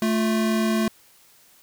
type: tone pair together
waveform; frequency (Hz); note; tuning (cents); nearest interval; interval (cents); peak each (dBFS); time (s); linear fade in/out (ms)
square; 220 / 352.6; A3 / F4; 0 / +17; minor sixth; 817; -21 / -28; 0.02-0.88; 2
effects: white hiss -55 dBFS RMS until 1.62 s